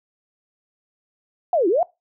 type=linear two-way sweep; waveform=sine; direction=down then up; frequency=743 to 318.6 to 743 Hz; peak=-15 dBFS; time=1.53-1.83 s; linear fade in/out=2 ms; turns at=1.68 s; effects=noise-tail reverb RT60 0.2 s tail -21 dB re dry

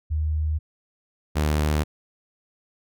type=tone pair in turn; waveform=sine / sawtooth; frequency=77.2 / 75.57 Hz; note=D#2 / D#2; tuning=-13 / -50 cents; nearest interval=unison; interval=37 cents; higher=first; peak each=-21 / -16 dBFS; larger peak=second; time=0.1-0.59 / 1.35-1.84 s; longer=neither; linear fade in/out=20 ms; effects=none

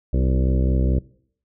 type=harmonic tone with a mistuned harmonic; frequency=64.6 Hz; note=C2; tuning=21 cents flat; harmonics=1 / 2 / 3 / 4 / 5 / 6 / 7 / 8 / 9; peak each=-18 / -24 / -28 / -30 / -32 / -34 / -35 / -36 / -37 dBFS; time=0.13-0.99 s; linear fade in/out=5 ms; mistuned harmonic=5; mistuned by=+32 cents; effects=noise-tail reverb RT60 0.6 s tail -21 dB re dry

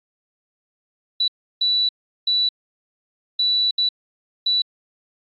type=tone bursts at uneven times; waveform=sine; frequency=3951 Hz; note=B7; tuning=in tune; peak=-16 dBFS; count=6; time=1.2-1.28 / 1.61-1.89 / 2.27-2.49 / 3.39-3.71 / 3.78-3.89 / 4.46-4.62 s; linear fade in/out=5 ms; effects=AAC 64 kbps

